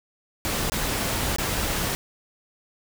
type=noise with dropouts; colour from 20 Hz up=pink; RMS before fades=-26 dBFS; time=0.45-1.95 s; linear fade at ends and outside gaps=0 ms; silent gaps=0.698-0.72 / 1.361-1.384 s; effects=none